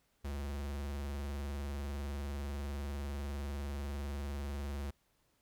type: tone with vibrato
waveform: square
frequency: 70.7 Hz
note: C#2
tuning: 35 cents sharp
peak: -38 dBFS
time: 0.24-4.91 s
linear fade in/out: 10 ms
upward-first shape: triangle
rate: 20 Hz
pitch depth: 110 cents each way
effects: pink hiss -75 dBFS RMS until 5.41 s